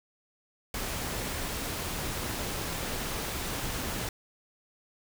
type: noise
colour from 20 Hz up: pink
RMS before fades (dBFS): -34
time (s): 0.74-4.09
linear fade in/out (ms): 2
effects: none